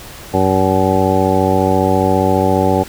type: harmonic tone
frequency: 94.7 Hz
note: F#2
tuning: 41 cents sharp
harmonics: 1 / 2 / 3 / 4 / 5 / 6 / 8 / 9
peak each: -19 / -19 / -19 / -19 / -19 / -19 / -19 / -19 dBFS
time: 0.33-2.84 s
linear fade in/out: 20 ms
effects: pink hiss -34 dBFS RMS until 2.88 s